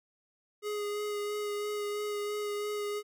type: tone with vibrato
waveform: square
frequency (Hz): 415.3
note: G#4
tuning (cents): 0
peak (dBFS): -33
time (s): 0.62-3.03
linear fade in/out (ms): 50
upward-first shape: sine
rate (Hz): 3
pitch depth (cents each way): 15
effects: none